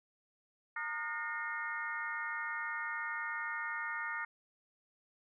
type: harmonic tone with a mistuned harmonic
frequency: 305.5 Hz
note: D#4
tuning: 32 cents flat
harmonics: 3 / 4 / 5 / 6 / 7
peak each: -45 / -44 / -41 / -40 / -46 dBFS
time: 0.76-4.25 s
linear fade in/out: 5 ms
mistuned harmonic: 5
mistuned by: -110 cents
effects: none